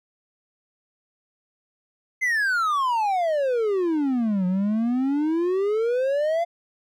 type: exponential two-way sweep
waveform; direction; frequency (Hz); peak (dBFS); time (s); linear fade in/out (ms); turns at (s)
triangle; down then up; 2093 to 179 to 696; -18; 2.21-6.45; 20; 4.46
effects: none